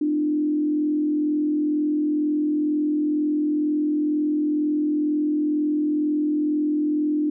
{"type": "tone with frequency modulation", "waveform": "sine", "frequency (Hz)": 300.3, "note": "D4", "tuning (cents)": 39, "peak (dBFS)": -19, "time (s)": [0.01, 7.3], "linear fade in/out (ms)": 5, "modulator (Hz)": 42.1, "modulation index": 0.44, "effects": []}